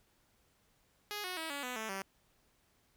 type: tone with pitch steps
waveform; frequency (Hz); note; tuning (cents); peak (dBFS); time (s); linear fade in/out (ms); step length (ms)
5% pulse; 415.3 / 365.7 / 322.1 / 283.7 / 249.8 / 220 / 193.74; G#4 / F#4 / E4 / C#4 / B3 / A3 / G3; 0 / -20 / -40 / +40 / +20 / 0 / -20; -27; 1.11-2.02; 0; 130
effects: pink hiss -72 dBFS RMS until 2.96 s